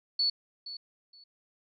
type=tone with echo; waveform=sine; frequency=4435 Hz; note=C#8; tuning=in tune; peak=-24 dBFS; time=0.19-0.3 s; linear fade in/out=5 ms; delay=470 ms; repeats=2; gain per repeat=-14 dB; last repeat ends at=1.24 s; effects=none